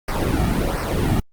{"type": "noise with flanger", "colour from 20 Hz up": "brown", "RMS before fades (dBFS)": -20, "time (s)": [0.08, 1.2], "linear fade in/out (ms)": 5, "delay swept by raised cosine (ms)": [0.28, 1.98], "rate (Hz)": 1.4, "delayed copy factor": -0.7, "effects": ["Opus 48 kbps"]}